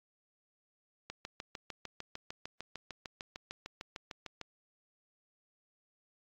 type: click train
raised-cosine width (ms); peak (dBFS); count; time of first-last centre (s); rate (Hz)
0.2; -24; 23; 1.1-4.413; 6.64
effects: low-pass 7000 Hz 12 dB/octave + AAC 48 kbps